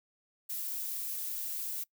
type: noise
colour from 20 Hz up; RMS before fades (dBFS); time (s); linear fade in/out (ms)
violet; -37; 0.49-1.84; 10
effects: noise-tail reverb RT60 0.1 s tail -22 dB re dry